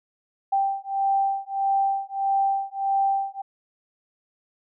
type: beating tone pair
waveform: sine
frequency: 784 / 785.6 Hz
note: G5 / G5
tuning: 0 / +4 cents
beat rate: 1.6 Hz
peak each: -24 dBFS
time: 0.52-3.42 s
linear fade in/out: 10 ms
effects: none